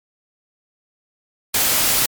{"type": "noise", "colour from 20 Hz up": "white", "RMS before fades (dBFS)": -17, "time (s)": [1.54, 2.06], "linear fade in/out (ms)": 5, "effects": ["MP3 96 kbps"]}